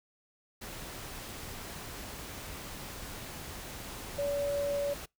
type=tone in noise; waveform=sine; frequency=570 Hz; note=C#5; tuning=48 cents sharp; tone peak=-29 dBFS; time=4.18-4.94 s; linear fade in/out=10 ms; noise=pink; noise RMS=-43 dBFS; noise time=0.61-5.06 s; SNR=+11 dB; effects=noise-tail reverb RT60 0.2 s tail -26 dB re dry